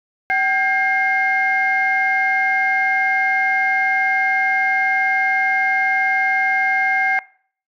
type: tone cluster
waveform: sine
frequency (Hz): 766 / 1606 / 2127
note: G5 / G6 / C7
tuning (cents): -40 / +41 / +28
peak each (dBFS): -19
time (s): 0.3-7.19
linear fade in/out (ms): 0
effects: noise-tail reverb RT60 0.5 s tail -20 dB re dry + tanh soft clip ceiling -6 dBFS